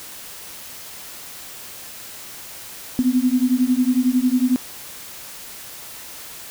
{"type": "beating tone pair", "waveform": "sine", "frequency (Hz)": [246.9, 257.9], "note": ["B3", "C4"], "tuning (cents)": [0, -25], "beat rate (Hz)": 11, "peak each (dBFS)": -18, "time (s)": [2.99, 4.56], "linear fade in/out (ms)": 0, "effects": ["white hiss -37 dBFS RMS until 6.5 s"]}